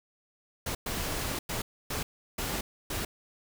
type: noise bursts at uneven times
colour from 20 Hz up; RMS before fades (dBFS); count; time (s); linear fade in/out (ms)
pink; -33; 6; 0.66-0.75 / 0.86-1.39 / 1.49-1.62 / 1.9-2.03 / 2.38-2.61 / 2.9-3.05; 5
effects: none